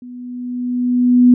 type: tone with level ramp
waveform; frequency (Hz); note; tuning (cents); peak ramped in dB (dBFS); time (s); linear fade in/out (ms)
sine; 246.9; B3; 0; -31 to -4; 0.02-1.34; 2
effects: none